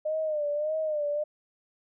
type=tone with vibrato; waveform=sine; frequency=607 Hz; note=D#5; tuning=43 cents flat; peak=-26 dBFS; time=0.05-1.24 s; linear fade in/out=10 ms; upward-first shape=sine; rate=1.7 Hz; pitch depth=72 cents each way; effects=none